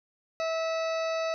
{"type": "harmonic tone with a mistuned harmonic", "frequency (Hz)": 650, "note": "E5", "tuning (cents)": -24, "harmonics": [1, 2, 3, 4, 6, 7, 8, 9], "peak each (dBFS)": [-28, -36, -42, -40, -44, -46, -49, -49], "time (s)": [0.4, 1.34], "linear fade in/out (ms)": 0, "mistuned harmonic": 9, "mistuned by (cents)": 38, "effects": []}